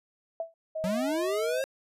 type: tone with exponential decay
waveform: sine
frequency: 659.3 Hz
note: E5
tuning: in tune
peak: -26 dBFS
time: 0.4-0.54 s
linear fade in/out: 2 ms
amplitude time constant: 30 ms
type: tone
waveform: sine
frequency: 633 Hz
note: D#5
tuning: 30 cents sharp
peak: -30 dBFS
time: 0.75-1.62 s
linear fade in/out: 10 ms
type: linear sweep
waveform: square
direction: up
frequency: 174.61 to 545 Hz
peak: -29 dBFS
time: 0.84-1.64 s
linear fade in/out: 0 ms
effects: resampled to 32000 Hz